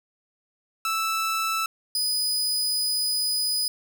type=tone pair in turn; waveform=sawtooth; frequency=1318.5 / 4978 Hz; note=E6 / D#8; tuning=0 / 0 cents; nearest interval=octave + major seventh; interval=2300 cents; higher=second; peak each=-20 dBFS; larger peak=neither; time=0.85-1.66 / 1.95-3.68 s; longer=second; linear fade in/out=2 ms; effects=none